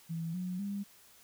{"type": "tone with pitch steps", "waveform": "sine", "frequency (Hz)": [164.81, 181.81, 200.6], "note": ["E3", "F#3", "G3"], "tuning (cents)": [0, -30, 40], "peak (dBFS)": -34, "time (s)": [0.09, 0.84], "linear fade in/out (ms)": 20, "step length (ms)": 250, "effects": ["white hiss -60 dBFS RMS until 1.23 s"]}